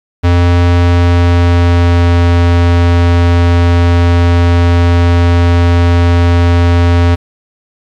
square tone with pitch glide, 87.31 to 86.46 Hz, F2 to F2, 0 to -17 cents, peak -6 dBFS, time 0.23-7.16 s, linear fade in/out 20 ms, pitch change -17 cents, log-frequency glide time 0.68-2.11 s, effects low-pass 4000 Hz 12 dB/octave + 7-bit

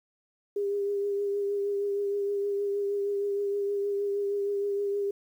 sine tone with vibrato, 403.1 Hz, G4, 48 cents sharp, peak -26 dBFS, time 0.56-5.11 s, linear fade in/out 5 ms, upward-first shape triangle, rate 6.4 Hz, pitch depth 25 cents each way, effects 10-bit

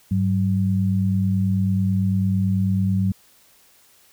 sine tone pair together, 100.33 / 189.4 Hz, G2 / F#3, +41 / +41 cents, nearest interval major seventh, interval 1100 cents, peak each -20 dBFS, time 0.11-3.12 s, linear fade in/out 5 ms, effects white hiss -55 dBFS RMS until 4.12 s

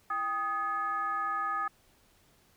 sine tone with frequency modulation, 1249 Hz, D#6, 6 cents sharp, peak -29 dBFS, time 0.1-1.68 s, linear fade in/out 5 ms, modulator 456 Hz, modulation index 0.72, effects pink hiss -65 dBFS RMS until 2.56 s

